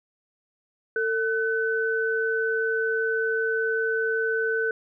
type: tone pair together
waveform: sine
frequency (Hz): 448.7 / 1509.2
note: A4 / F#6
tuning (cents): +34 / +34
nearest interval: octave + major sixth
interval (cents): 2100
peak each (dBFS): -25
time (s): 0.96-4.71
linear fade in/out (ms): 2
effects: none